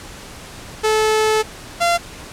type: tone pair in turn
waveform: sawtooth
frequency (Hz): 434.1 / 687.5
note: A4 / F5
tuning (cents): -23 / -27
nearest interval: minor sixth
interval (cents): 796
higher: second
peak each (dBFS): -10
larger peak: neither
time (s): 0.83-1.43 / 1.8-1.98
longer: first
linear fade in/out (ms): 20
effects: pink hiss -36 dBFS RMS until 2.32 s + low-pass 10000 Hz 12 dB/octave